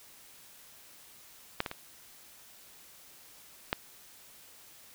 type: clicks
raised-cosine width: 0.3 ms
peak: -12 / -18 / -22 / -11 dBFS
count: 4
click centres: 1.604 / 1.662 / 1.714 / 3.729 s
effects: white hiss -55 dBFS RMS until 4.94 s